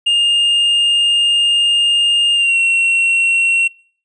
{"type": "tone with pitch glide", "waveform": "triangle", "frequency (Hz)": [2823, 2728], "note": ["F7", "F7"], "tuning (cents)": [18, -41], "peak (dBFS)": -9, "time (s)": [0.06, 3.68], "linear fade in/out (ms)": 10, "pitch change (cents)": -59, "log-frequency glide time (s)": [2.34, 2.57], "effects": ["noise-tail reverb RT60 0.5 s tail -24 dB re dry", "resampled to 22050 Hz"]}